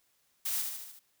blue noise with echo, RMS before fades -33 dBFS, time 0.45-0.62 s, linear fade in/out 10 ms, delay 75 ms, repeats 5, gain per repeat -4 dB, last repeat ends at 0.995 s, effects white hiss -72 dBFS RMS until 1.2 s

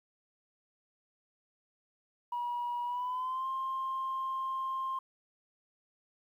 sine tone with pitch glide, 964 to 1057.3 Hz, B5 to C6, -42 to +18 cents, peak -31 dBFS, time 2.32-4.99 s, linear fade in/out 5 ms, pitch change +160 cents, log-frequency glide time 2.84-3.47 s, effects tanh soft clip ceiling -29 dBFS + 11-bit

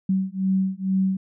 sine beating tone pair, 189.3 / 191.5 Hz, F#3 / G3, +40 / -40 cents, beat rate 2.2 Hz, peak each -23 dBFS, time 0.09-1.17 s, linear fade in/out 5 ms, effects none

